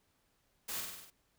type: noise with echo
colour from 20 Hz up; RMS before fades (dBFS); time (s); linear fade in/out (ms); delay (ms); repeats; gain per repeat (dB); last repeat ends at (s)
white; -40; 0.68-0.81; 10; 49; 6; -3; 1.104
effects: pink hiss -75 dBFS RMS until 1.38 s